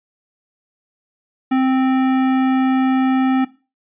sine tone with hard clipping, 261.6 Hz, C4, in tune, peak -15 dBFS, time 1.51-3.45 s, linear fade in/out 10 ms, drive 15 dB, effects noise-tail reverb RT60 0.3 s tail -17 dB re dry + resampled to 8000 Hz

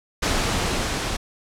pink noise with level ramp, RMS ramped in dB -21 to -26 dBFS, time 0.22-1.17 s, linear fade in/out 10 ms, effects low-pass 8000 Hz 12 dB/octave

